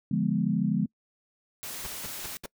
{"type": "chord", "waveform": "sine", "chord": "D diminished seventh", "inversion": "none", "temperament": "equal", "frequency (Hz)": [146.83, 174.61, 207.7, 246.9], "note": ["D3", "F3", "Ab3", "Cb4"], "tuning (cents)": [0, 0, 0, 0], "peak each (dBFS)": [-31, -28, -27, -31], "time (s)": [0.11, 0.86], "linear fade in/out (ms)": 5}
{"type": "noise", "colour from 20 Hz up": "white", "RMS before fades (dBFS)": -38, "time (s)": [1.63, 2.37], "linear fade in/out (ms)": 0}
{"type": "noise bursts", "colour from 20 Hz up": "pink", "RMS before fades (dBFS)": -38, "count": 4, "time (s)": [1.84, 2.462], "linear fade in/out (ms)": 5, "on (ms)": 28, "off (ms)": 170}
{"effects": ["noise-tail reverb RT60 0.1 s tail -25 dB re dry"]}